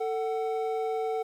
triangle tone pair together, 445.1 / 748.6 Hz, A4 / F#5, +20 / +20 cents, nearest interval major sixth, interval 900 cents, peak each -27 / -30 dBFS, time 0-1.23 s, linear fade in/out 10 ms, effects 10-bit

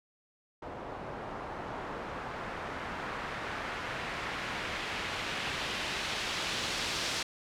white noise with low-pass filter sweep, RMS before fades -37 dBFS, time 0.62-7.23 s, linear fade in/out 5 ms, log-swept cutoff 780 to 4700 Hz, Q 0.99, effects none

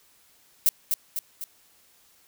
violet noise with echo, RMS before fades -19 dBFS, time 0.66-0.69 s, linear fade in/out 0 ms, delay 250 ms, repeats 3, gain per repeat -5 dB, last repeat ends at 1.44 s, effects white hiss -60 dBFS RMS until 2.27 s

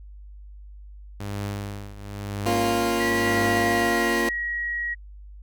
sawtooth tone with tremolo, 101.4 Hz, G#2, 41 cents flat, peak -23 dBFS, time 1.2-3.94 s, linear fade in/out 5 ms, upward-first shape triangle, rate 1 Hz, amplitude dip 85%
20% pulse chord, Bb minor, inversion none, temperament equal, 233.1 / 277.2 / 349.2 Hz, Bb3 / Db4 / F4, 0 / 0 / 0 cents, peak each -21 / -25 / -19 dBFS, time 2.46-4.29 s, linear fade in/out 2 ms
sine tone with pitch glide, 1936 to 1903.8 Hz, B6 to A#6, -35 to +36 cents, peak -25 dBFS, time 2.99-4.95 s, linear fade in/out 20 ms, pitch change -29 cents, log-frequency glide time 3.17-4.05 s
effects added 50 Hz sine -40 dBFS peak until 5.42 s

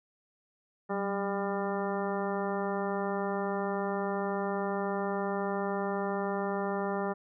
harmonic tone with a mistuned harmonic, 199.6 Hz, G3, 32 cents sharp, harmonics 1 / 2 / 3 / 4 / 5 / 6 / 7 / 9, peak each -35 / -34 / -37 / -37 / -41 / -41 / -43 / -46 dBFS, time 0.89-7.14 s, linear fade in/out 20 ms, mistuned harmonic 1, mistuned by -61 cents, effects none

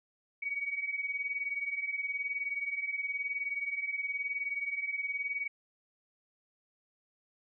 sine beating tone pair, 2240 / 2259 Hz, C#7 / C#7, +18 / +32 cents, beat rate 19 Hz, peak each -38 / -34 dBFS, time 0.42-5.48 s, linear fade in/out 10 ms, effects none

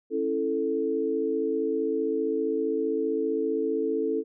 sine chord, A major, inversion first, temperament equal with one note detuned, 274.3 / 329.6 / 440 Hz, C#4 / E4 / A4, -18 / 0 / 0 cents, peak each -31 / -30 / -26 dBFS, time 0.1-4.24 s, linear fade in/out 50 ms, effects none

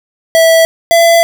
square tone pair in turn, 655 / 673 Hz, E5 / E5, -11 / +36 cents, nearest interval unison, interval 47 cents, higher second, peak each -5 dBFS, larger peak neither, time 0.35-0.65 / 0.91-1.23 s, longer second, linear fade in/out 0 ms, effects none

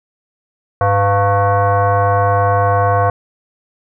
sine tone with frequency modulation, 300 Hz, D4, 37 cents sharp, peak -10 dBFS, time 0.81-3.1 s, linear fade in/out 2 ms, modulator 401 Hz, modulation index 2.3, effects none

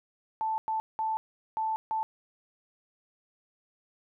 sine tone bursts at uneven times, 880 Hz, A5, in tune, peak -27 dBFS, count 5, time 0.41-0.58 / 0.68-0.8 / 0.99-1.17 / 1.57-1.76 / 1.91-2.03 s, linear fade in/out 0 ms, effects none

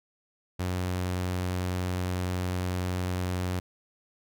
sawtooth tone, 90.9 Hz, F#2, 30 cents flat, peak -24 dBFS, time 0.59-3.6 s, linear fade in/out 10 ms, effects none

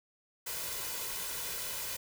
white noise with comb filter, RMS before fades -38 dBFS, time 0.46-1.97 s, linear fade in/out 10 ms, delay 2 ms, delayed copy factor +0.55, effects none

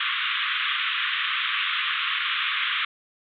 white band-pass noise, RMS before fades -26 dBFS, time 0-2.85 s, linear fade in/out 5 ms, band 1100 to 3600 Hz, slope 96 dB/octave, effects none

